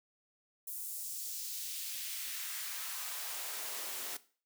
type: noise with high-pass filter sweep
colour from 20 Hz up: white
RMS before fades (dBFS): -41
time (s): 0.67-4.17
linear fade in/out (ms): 5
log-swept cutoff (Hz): 10000 to 290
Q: 1
effects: noise-tail reverb RT60 0.4 s tail -17 dB re dry